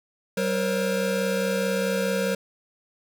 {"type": "tone cluster", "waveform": "square", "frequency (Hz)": [191.3, 471.3, 536], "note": ["G3", "A#4", "C5"], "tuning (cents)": [-42, 19, 42], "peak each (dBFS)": -28, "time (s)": [0.37, 2.35], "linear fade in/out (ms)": 5, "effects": []}